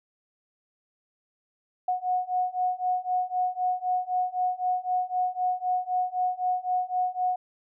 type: beating tone pair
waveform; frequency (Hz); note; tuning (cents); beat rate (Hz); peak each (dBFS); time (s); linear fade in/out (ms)
sine; 729 / 732.9; F#5 / F#5; -26 / -17; 3.9; -28 / -27; 1.88-7.36; 5
effects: none